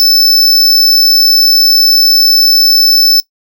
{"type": "tone", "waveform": "square", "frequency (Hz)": 5274, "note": "E8", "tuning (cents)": 0, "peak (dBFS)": -5, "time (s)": [0, 3.2], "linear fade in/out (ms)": 0, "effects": ["noise-tail reverb RT60 0.1 s tail -20 dB re dry"]}